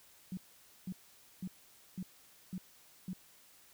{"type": "tone bursts", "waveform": "sine", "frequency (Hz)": 185, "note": "F#3", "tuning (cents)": 0, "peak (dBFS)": -37, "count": 6, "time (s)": [0.32, 3.132], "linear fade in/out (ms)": 2, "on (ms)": 52, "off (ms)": 500, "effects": ["white hiss -62 dBFS RMS until 3.73 s"]}